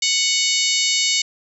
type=harmonic tone; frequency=740 Hz; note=F#5; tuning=in tune; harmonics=3 / 4 / 5 / 6 / 7 / 8 / 9 / 10; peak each=-24 / -24 / -24 / -23 / -27 / -26 / -27 / -25 dBFS; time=0.02-1.22 s; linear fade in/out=5 ms; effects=none